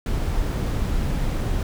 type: noise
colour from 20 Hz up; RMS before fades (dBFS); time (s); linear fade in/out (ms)
brown; -23; 0.06-1.63; 2
effects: none